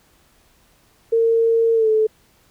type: tone with pitch glide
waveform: sine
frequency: 456.6 to 435.5 Hz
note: A#4 to A4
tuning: -36 to -18 cents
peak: -13 dBFS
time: 1.12-2.07 s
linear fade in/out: 10 ms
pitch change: -82 cents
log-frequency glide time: 1.74-1.89 s
effects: pink hiss -57 dBFS RMS until 2.5 s